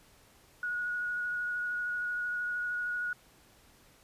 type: tone with vibrato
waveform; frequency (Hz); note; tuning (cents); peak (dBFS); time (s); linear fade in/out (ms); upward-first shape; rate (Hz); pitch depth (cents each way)
sine; 1454; F#6; -31; -31; 0.63-3.13; 2; sine; 13; 12
effects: pink hiss -61 dBFS RMS until 4.03 s + resampled to 32000 Hz